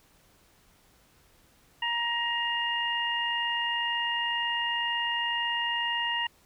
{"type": "harmonic tone", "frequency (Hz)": 942, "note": "A#5", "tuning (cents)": 18, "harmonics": [1, 2, 3], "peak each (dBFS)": [-32, -31, -30], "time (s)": [1.82, 6.27], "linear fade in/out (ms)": 5, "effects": ["pink hiss -62 dBFS RMS until 6.45 s"]}